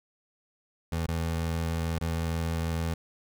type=tone with dropouts; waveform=25% pulse; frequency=82.41 Hz; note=E2; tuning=in tune; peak=-24 dBFS; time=0.92-2.94 s; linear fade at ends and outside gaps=5 ms; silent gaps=1.066-1.084 / 1.986-2.011 s; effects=none